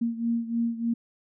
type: beating tone pair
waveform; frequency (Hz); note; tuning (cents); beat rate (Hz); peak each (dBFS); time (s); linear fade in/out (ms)
sine; 231.6 / 234.9; A#3 / A#3; -11 / +13; 3.3; -26 / -30; 0.01-0.94; 10
effects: none